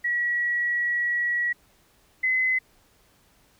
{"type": "tone pair in turn", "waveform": "sine", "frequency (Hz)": [1924, 2034], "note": ["B6", "C7"], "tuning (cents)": [-46, -50], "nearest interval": "minor second", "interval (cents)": 96, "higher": "second", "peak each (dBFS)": [-22, -20], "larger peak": "second", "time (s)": [[0.04, 1.53], [2.23, 2.59]], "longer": "first", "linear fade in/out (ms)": 10, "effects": ["pink hiss -61 dBFS RMS until 3.59 s"]}